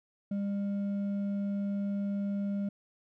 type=tone with hard clipping; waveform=sine; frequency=200.4 Hz; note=G3; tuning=38 cents sharp; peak=-31 dBFS; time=0.31-2.69 s; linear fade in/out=5 ms; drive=4 dB; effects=none